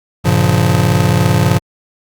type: chord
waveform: square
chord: G half-diminished seventh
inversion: none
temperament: just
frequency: 98 / 117.6 / 141.12 / 176.4 Hz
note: G2 / Bb2 / Db3 / F3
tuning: 0 / +16 / +31 / +18 cents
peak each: -16 dBFS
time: 0.24-1.59 s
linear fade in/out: 20 ms
effects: Opus 48 kbps